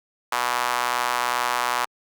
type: tone with high-pass filter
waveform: sawtooth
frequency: 122.4 Hz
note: B2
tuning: 15 cents flat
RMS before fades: -24 dBFS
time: 0.32-1.85 s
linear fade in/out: 5 ms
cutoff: 1000 Hz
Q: 2.3
effects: Opus 48 kbps